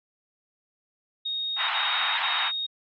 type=tone bursts; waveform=sine; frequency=3729 Hz; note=A#7; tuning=in tune; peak=-27 dBFS; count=3; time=1.25-2.666 s; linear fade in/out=10 ms; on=440 ms; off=48 ms
type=band-pass noise; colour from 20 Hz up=pink; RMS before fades=-28 dBFS; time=1.56-2.52 s; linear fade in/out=50 ms; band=800 to 3400 Hz; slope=48 dB/octave
effects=none